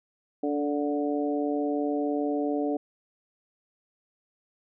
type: harmonic tone with a mistuned harmonic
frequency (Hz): 146.4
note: D3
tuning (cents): -5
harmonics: 2 / 3 / 4 / 5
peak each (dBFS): -27 / -31 / -33 / -35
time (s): 0.43-2.77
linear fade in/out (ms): 5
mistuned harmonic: 2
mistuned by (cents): -17
effects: none